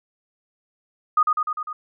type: tone with echo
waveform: sine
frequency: 1237 Hz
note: D#6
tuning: 10 cents flat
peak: -13 dBFS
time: 1.17-1.23 s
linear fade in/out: 5 ms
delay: 100 ms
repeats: 5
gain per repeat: -3 dB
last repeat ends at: 1.73 s
effects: none